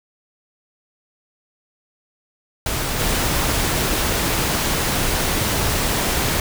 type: noise with level steps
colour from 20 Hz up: pink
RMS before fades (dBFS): -23 / -20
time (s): 2.66-6.4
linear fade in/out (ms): 2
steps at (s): 2.99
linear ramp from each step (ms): 10
effects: none